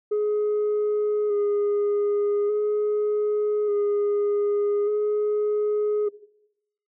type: tone with vibrato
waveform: sine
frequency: 415.3 Hz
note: G#4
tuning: in tune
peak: -18 dBFS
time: 0.11-6.09 s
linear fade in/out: 10 ms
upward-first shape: square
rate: 0.42 Hz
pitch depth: 19 cents each way
effects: noise-tail reverb RT60 0.8 s tail -19 dB re dry + tanh soft clip ceiling -19 dBFS